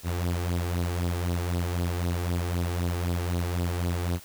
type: tone with flanger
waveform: sawtooth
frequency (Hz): 87.31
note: F2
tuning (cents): 0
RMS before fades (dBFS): -28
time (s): 0.03-4.2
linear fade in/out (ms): 50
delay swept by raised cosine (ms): 0.21 to 2.61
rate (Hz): 3.9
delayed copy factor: +0.65
effects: white hiss -49 dBFS RMS until 4.24 s